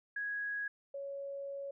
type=tone pair in turn; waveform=sine; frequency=1660 / 556.8 Hz; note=G#6 / C#5; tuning=-1 / +8 cents; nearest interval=octave + perfect fifth; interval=1891 cents; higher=first; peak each=-35 / -39 dBFS; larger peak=first; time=0.16-0.68 / 0.94-1.71 s; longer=second; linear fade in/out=5 ms; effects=none